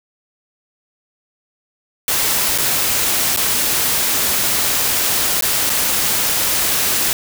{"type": "noise with dropouts", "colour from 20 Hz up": "white", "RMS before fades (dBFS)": -17, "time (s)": [2.08, 7.13], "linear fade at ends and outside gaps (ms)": 1, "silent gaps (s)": [[2.578, 2.584], [3.363, 3.372], [5.409, 5.423], [5.696, 5.7]], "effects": []}